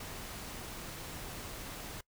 pink noise, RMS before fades -44 dBFS, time 0-2.01 s, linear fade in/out 5 ms, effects noise-tail reverb RT60 0.1 s tail -22 dB re dry

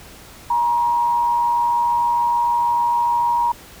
sine tone with frequency modulation, 950 Hz, A#5, 33 cents sharp, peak -15 dBFS, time 0.5-3.52 s, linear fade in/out 5 ms, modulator 93.4 Hz, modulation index 0.39, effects pink hiss -42 dBFS RMS until 3.8 s

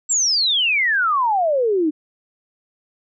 sine exponential sweep, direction down, 7710 to 293.7 Hz, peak -15 dBFS, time 0.09-1.91 s, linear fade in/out 20 ms, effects none

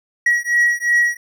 triangle beating tone pair, 1912 / 1914.8 Hz, A#6 / A#6, +43 / +46 cents, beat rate 2.8 Hz, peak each -15 dBFS, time 0.26-1.17 s, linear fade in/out 5 ms, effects none

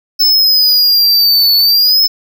square exponential two-way sweep, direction down then up, 5274 to 4435 to 5274 Hz, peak -7 dBFS, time 0.19-2.08 s, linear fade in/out 20 ms, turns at 1.56 s, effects none

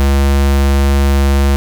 square tone, 69.3 Hz, C#2, in tune, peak -9 dBFS, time 0-1.56 s, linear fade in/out 0 ms, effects none

